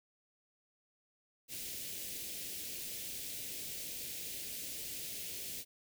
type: band-stop noise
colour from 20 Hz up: white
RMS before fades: -43 dBFS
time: 1.48-5.65 s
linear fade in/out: 50 ms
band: 550 to 2200 Hz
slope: 24 dB/octave
effects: none